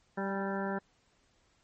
harmonic tone with a mistuned harmonic, 195.5 Hz, G3, 4 cents flat, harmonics 1 / 2 / 3 / 4 / 5 / 7 / 8 / 9, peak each -35 / -38 / -40 / -41 / -42 / -43 / -44 / -45 dBFS, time 0.17-0.79 s, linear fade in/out 10 ms, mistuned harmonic 4, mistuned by +23 cents, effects pink hiss -70 dBFS RMS until 1.63 s + MP3 32 kbps

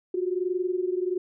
sine tone pair together, 358.1 / 379.4 Hz, F4 / F#4, +43 / +43 cents, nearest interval minor second, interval 100 cents, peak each -26 / -29 dBFS, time 0.14-1.18 s, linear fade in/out 5 ms, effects none

